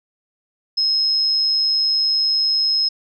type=tone; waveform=sine; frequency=5150 Hz; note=E8; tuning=41 cents flat; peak=-15 dBFS; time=0.77-2.89 s; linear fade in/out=10 ms; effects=none